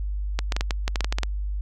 clicks, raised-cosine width 0.2 ms, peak -8 dBFS, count 12, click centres 0.39 / 0.522 / 0.565 / 0.609 / 0.708 / 0.879 / 0.958 / 1.007 / 1.045 / 1.125 / 1.185 / 1.233 s, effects added 50 Hz sine -25 dBFS peak until 1.61 s

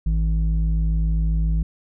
square tone with low-pass filter, 53.7 Hz, A1, 41 cents flat, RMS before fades -20 dBFS, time 0.06-1.63 s, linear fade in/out 5 ms, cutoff 130 Hz, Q 2.9, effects none

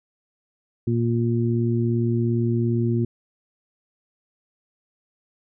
harmonic tone, 117.2 Hz, A#2, 10 cents sharp, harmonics 1 / 2 / 3, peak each -21 / -24 / -26 dBFS, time 0.87-3.05 s, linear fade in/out 5 ms, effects none

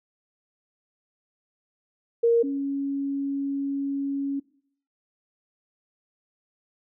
sine tone pair in turn, 466.2 / 277.8 Hz, A#4 / C#4, 0 / +4 cents, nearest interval major sixth, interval 896 cents, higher first, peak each -16 / -25 dBFS, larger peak first, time 2.23-2.43 / 2.43-4.4 s, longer second, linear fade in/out 10 ms, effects noise-tail reverb RT60 0.6 s tail -21 dB re dry

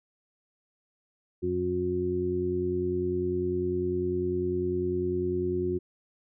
harmonic tone, 90 Hz, F#2, 47 cents flat, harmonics 1 / 2 / 3 / 4, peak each -35 / -36 / -36 / -27 dBFS, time 1.42-5.79 s, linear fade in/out 20 ms, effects none

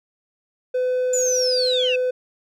triangle tone, 505 Hz, B4, 39 cents sharp, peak -16 dBFS, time 0.74-2.11 s, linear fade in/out 10 ms
sine linear sweep, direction down, 7120 to 2549 Hz, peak -19 dBFS, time 1.13-1.96 s, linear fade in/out 5 ms
effects tanh soft clip ceiling -12 dBFS

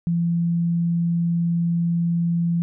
sine tone, 169.9 Hz, F3, 47 cents flat, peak -18 dBFS, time 0.07-2.62 s, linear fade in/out 0 ms, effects none

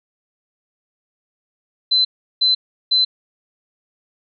sine tone bursts, 4050 Hz, B7, 43 cents sharp, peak -12 dBFS, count 3, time 1.91-3.05 s, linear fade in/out 10 ms, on 140 ms, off 360 ms, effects none

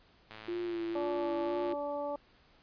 click train, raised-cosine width 0.3 ms, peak -31 dBFS, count 155, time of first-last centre 0.31-1.723 s, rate 109 Hz
sine tone with vibrato, 344.8 Hz, F4, 22 cents flat, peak -33 dBFS, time 0.48-1.74 s, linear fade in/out 5 ms, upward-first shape sine, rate 2 Hz, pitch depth 34 cents each way
harmonic tone, 288.8 Hz, D4, 29 cents flat, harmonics 1 / 2 / 3 / 4, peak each -43 / -35 / -40 / -46 dBFS, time 0.95-2.16 s, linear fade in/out 5 ms
effects pink hiss -64 dBFS RMS until 2.62 s + resampled to 11025 Hz

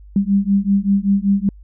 sine beating tone pair, 196 / 201.2 Hz, G3 / G3, 0 / +45 cents, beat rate 5.2 Hz, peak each -16 dBFS, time 0.16-1.49 s, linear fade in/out 2 ms, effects added 50 Hz sine -38 dBFS peak until 1.63 s

